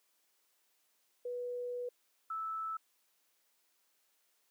sine tone pair in turn, 490 / 1312.7 Hz, B4 / E6, -14 / -8 cents, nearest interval octave + perfect fourth, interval 1706 cents, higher second, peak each -36 / -36 dBFS, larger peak neither, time 1.25-1.89 / 2.3-2.77 s, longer first, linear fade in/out 5 ms, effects white hiss -75 dBFS RMS until 4.5 s + high-pass 300 Hz 12 dB/octave

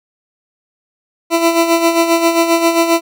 20% pulse tone with tremolo, 334.3 Hz, E4, 24 cents sharp, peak -3 dBFS, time 1.3-3.01 s, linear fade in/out 50 ms, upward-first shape sine, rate 7.5 Hz, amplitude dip 60%, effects none

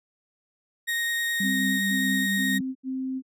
35% pulse tone with vibrato, 1864.7 Hz, A#6, in tune, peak -23 dBFS, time 0.87-2.59 s, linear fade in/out 20 ms, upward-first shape triangle, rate 9.6 Hz, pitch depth 10 cents each way
sine tone with tremolo, 196.5 Hz, G3, 4 cents sharp, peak -25 dBFS, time 1.4-2.61 s, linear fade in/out 5 ms, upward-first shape sine, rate 4.5 Hz, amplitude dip 30%
sine tone bursts, 261.6 Hz, C4, in tune, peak -27 dBFS, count 4, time 1.42-3.223 s, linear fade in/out 50 ms, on 390 ms, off 81 ms
effects none

